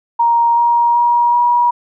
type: tone with pitch steps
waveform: sine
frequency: 937 / 945.2 / 953.4 / 961.7 Hz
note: A#5 / A#5 / A#5 / B5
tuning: +9 / +24 / +39 / -46 cents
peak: -9 dBFS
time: 0.19-1.71 s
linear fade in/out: 10 ms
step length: 380 ms
effects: none